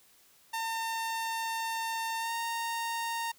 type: tone with pitch glide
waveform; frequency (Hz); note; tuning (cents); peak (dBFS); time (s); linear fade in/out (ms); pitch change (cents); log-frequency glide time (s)
sawtooth; 906 to 923.4; A#5 to A#5; -50 to -17; -28; 0.53-3.32; 10; +33; 2.19-2.33
effects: white hiss -62 dBFS RMS until 3.38 s